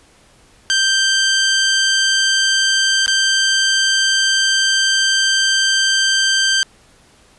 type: tone with dropouts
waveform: 15% pulse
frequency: 1568 Hz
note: G6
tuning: in tune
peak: -6 dBFS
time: 0.7-6.63 s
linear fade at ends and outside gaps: 0 ms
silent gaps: 3.061-3.079 s
effects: pink hiss -50 dBFS RMS until 7.38 s + resampled to 24000 Hz